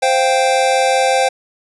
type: chord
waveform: square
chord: C suspended fourth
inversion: none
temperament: equal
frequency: 523.3 / 698.5 / 784 Hz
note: C5 / F5 / G5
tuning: 0 / 0 / 0 cents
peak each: -16 / -20 / -16 dBFS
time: 0.02-1.29 s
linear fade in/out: 10 ms
effects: resampled to 24000 Hz + 8-bit